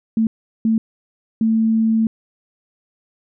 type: tone bursts at uneven times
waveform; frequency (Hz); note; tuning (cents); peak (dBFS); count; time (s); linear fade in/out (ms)
sine; 223; A3; +23; -13; 3; 0.17-0.27 / 0.65-0.78 / 1.41-2.07; 2
effects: none